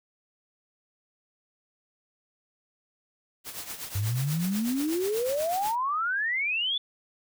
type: noise with tremolo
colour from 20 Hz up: white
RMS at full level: -35 dBFS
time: 3.44-5.76 s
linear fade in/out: 50 ms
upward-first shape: triangle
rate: 8.2 Hz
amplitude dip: 75%
type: exponential sweep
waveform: sine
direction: up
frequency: 95.6 to 3520 Hz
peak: -25 dBFS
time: 3.95-6.78 s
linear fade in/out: 5 ms
effects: none